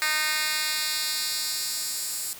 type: tone with high-pass filter sweep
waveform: 10% pulse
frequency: 307.5 Hz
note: D#4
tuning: 20 cents flat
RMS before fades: -28 dBFS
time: 0.02-2.33 s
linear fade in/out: 0 ms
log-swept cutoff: 2000 to 7900 Hz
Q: 1.2
effects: white hiss -43 dBFS RMS until 2.39 s